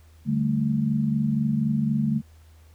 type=chord; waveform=sine; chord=D suspended fourth; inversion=none; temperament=equal; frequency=146.83 / 196 / 220 Hz; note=D3 / G3 / A3; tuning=0 / 0 / 0 cents; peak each=-25 / -29 / -23 dBFS; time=0.25-2.22 s; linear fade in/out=50 ms; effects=added 79 Hz sine -49 dBFS peak until 2.74 s + pink hiss -61 dBFS RMS until 2.74 s